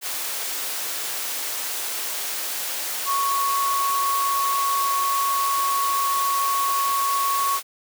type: tone in noise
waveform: sine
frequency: 1108.7 Hz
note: C#6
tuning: in tune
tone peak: -20 dBFS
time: 3.05-7.6 s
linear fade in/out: 50 ms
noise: white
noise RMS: -28 dBFS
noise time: 0.01-7.63 s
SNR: +5 dB
effects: high-pass 400 Hz 12 dB/octave